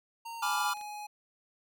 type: tone with pitch glide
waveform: square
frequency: 923 to 836.7 Hz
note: A#5 to G#5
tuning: -17 to +13 cents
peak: -40 dBFS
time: 0.25-1.07 s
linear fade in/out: 10 ms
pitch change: -170 cents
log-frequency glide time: 0.38-0.69 s
type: chord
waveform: square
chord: G# diminished seventh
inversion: none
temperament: equal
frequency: 830.6 / 987.8 / 1174.7 / 1396.9 Hz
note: G#5 / B5 / D6 / F6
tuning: 0 / 0 / 0 / 0 cents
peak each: -35 dBFS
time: 0.42-0.74 s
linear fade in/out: 10 ms
type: clicks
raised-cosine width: 0.2 ms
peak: -39 / -34 dBFS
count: 2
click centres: 0.772 / 0.812 s
effects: none